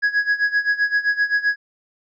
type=tone with tremolo; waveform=triangle; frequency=1665 Hz; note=G#6; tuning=4 cents sharp; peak=-12 dBFS; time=0.02-1.56 s; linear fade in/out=20 ms; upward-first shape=sine; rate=7.7 Hz; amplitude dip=85%; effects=resampled to 16000 Hz

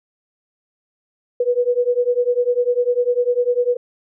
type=beating tone pair; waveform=sine; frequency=483.9 / 493.9 Hz; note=B4 / B4; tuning=-35 / 0 cents; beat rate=10 Hz; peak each=-18 dBFS; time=1.4-3.77 s; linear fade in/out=5 ms; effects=none

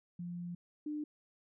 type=tone pair in turn; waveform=sine; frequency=174.61 / 299.8 Hz; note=F3 / D4; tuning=0 / +36 cents; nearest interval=major sixth; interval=936 cents; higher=second; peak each=-39 / -36 dBFS; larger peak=second; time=0.19-0.55 / 0.86-1.04 s; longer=first; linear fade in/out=5 ms; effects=none

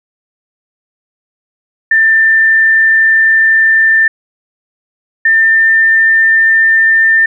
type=tone pair in turn; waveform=sine; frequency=1786 / 1796.3 Hz; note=A6 / A6; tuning=+25 / +35 cents; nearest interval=unison; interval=10 cents; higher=second; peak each=-5 dBFS; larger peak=neither; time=1.91-4.08 / 5.25-7.26 s; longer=first; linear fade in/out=5 ms; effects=none

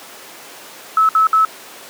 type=tone bursts; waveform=sine; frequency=1300 Hz; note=E6; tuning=24 cents flat; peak=-9 dBFS; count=3; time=0.97-1.45 s; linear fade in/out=2 ms; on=120 ms; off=60 ms; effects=pink hiss -36 dBFS RMS until 1.89 s + high-pass 400 Hz 12 dB/octave

